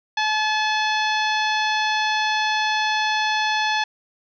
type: harmonic tone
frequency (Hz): 860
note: A5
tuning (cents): -40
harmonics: 1 / 2 / 3 / 4 / 5 / 6 / 7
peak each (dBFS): -22 / -24 / -28 / -28 / -31 / -37 / -39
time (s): 0.17-3.84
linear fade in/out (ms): 5
effects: none